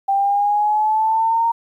sine exponential sweep, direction up, 784 to 929 Hz, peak -14 dBFS, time 0.08-1.52 s, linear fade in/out 10 ms, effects 9-bit

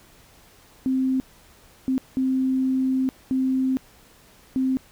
sine tone bursts at uneven times, 261.6 Hz, C4, in tune, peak -19 dBFS, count 5, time 0.86-1.2 / 1.88-1.98 / 2.17-3.09 / 3.31-3.77 / 4.56-4.77 s, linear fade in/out 0 ms, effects pink hiss -53 dBFS RMS until 4.91 s

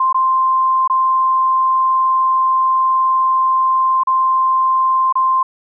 sine tone with dropouts, 1046.5 Hz, C6, in tune, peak -11 dBFS, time 0-5.43 s, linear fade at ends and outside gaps 5 ms, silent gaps 0.128-0.144 / 0.877-0.898 / 4.035-4.071 / 5.126-5.154 s, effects none

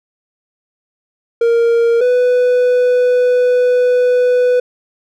triangle tone pair in turn, 466.2 / 496.1 Hz, A#4 / B4, 0 / +8 cents, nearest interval minor second, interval 108 cents, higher second, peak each -7 dBFS, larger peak neither, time 1.41-2.01 / 2.01-4.6 s, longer second, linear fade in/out 5 ms, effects none

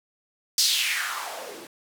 blue noise with band-pass filter sweep, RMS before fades -27 dBFS, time 0.58-1.67 s, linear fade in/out 2 ms, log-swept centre 5200 to 280 Hz, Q 3.1, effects none

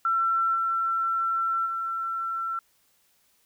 sine tone with level steps, 1347 Hz, E6, 37 cents sharp, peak -21 / -23 / -27 dBFS, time 0.05-2.59 s, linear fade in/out 2 ms, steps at 0.54 / 1.65 s, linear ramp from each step 20 ms, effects white hiss -66 dBFS RMS until 3.45 s

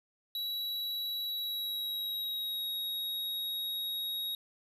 square tone with pitch glide, 3909 to 3782 Hz, B7 to A#7, -19 to +24 cents, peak -34 dBFS, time 0.35-4.35 s, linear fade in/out 2 ms, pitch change -57 cents, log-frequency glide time 1.24-2.69 s, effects none

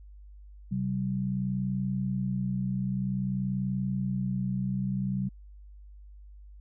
sine tone pair together, 131.28 / 191.8 Hz, C3 / G3, +6 / -37 cents, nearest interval perfect fifth, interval 657 cents, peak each -31 / -29 dBFS, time 0.71-5.29 s, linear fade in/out 10 ms, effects added 50 Hz sine -46 dBFS peak until 6.6 s

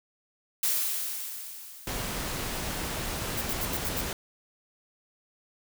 blue noise with exponential decay, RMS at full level -25 dBFS, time 0.63-2.8 s, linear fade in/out 5 ms, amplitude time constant 470 ms
pink noise, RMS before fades -33 dBFS, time 1.87-4.13 s, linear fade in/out 2 ms
violet noise bursts, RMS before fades -32 dBFS, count 6, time 3.37-4.01 s, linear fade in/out 5 ms, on 45 ms, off 74 ms
effects none

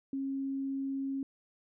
sine tone, 271.6 Hz, C#4, 35 cents flat, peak -32 dBFS, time 0.13-1.23 s, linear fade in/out 2 ms, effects none

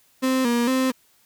35% pulse tone with vibrato, 248.9 Hz, B3, 14 cents sharp, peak -17 dBFS, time 0.22-0.92 s, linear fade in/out 20 ms, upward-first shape square, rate 2.2 Hz, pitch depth 79 cents each way, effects white hiss -60 dBFS RMS until 1.25 s

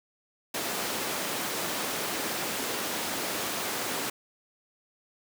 pink high-pass noise, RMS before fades -32 dBFS, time 0.54-4.1 s, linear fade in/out 5 ms, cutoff 270 Hz, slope 12 dB/octave, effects none

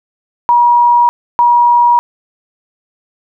sine tone pair in turn, 958 / 958 Hz, A#5 / A#5, +47 / +47 cents, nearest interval unison, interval 0 cents, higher neither, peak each -5 dBFS, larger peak neither, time 0.49-1.09 / 1.39-1.99 s, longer neither, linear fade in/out 0 ms, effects none

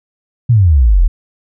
sine exponential sweep, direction down, 127.1 to 36.61 Hz, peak -5 dBFS, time 0.49-1.08 s, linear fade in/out 10 ms, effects none

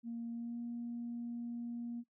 sine tone with pitch glide, 233.1 to 236.9 Hz, A#3 to A#3, 0 to +28 cents, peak -38 dBFS, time 0.03-2.04 s, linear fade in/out 50 ms, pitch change +28 cents, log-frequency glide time 0.31-0.59 s, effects noise-tail reverb RT60 0.1 s tail -20 dB re dry + tanh soft clip ceiling -34 dBFS

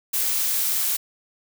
blue noise, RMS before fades -23 dBFS, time 0.13-0.97 s, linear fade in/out 10 ms, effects none

